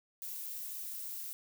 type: noise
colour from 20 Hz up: violet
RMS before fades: -42 dBFS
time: 0.22-1.33 s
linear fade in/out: 0 ms
effects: none